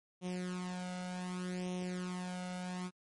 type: tone with flanger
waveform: sawtooth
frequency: 181.3 Hz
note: F#3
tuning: 35 cents flat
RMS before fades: -40 dBFS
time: 0.21-2.91 s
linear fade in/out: 50 ms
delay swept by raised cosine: 0.32 to 1.42 ms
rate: 0.66 Hz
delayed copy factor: +0.75
effects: MP3 48 kbps